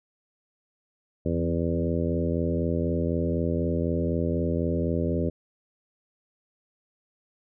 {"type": "harmonic tone with a mistuned harmonic", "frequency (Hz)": 84, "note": "E2", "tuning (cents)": 33, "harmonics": [1, 2, 3, 4, 5, 6, 7], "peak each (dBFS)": [-29, -29, -30, -32, -33, -33, -35], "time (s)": [1.25, 5.3], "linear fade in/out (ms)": 10, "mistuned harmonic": 2, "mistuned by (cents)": -28, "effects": []}